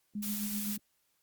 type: tone with tremolo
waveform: sine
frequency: 207.7 Hz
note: G#3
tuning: in tune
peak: -33 dBFS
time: 0.15-0.78 s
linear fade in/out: 5 ms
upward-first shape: sine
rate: 7.8 Hz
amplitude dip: 50%
type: noise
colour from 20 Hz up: blue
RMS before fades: -38 dBFS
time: 0.22-0.77 s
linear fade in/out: 10 ms
effects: white hiss -75 dBFS RMS until 1.22 s + Opus 48 kbps